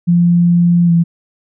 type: tone with pitch glide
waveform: sine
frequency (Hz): 173.1 to 168.76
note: F3 to E3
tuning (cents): -15 to +41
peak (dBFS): -7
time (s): 0.07-1.04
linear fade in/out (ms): 20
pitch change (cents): -44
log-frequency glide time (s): 0.86-0.91
effects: none